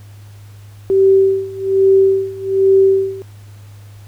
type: tone with tremolo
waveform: sine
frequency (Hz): 386.7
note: G4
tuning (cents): -24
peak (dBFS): -6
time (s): 0.9-3.22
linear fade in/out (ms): 0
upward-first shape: sine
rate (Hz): 1.2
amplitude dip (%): 90
effects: added 102 Hz sine -35 dBFS peak until 4.07 s + pink hiss -49 dBFS RMS until 4.07 s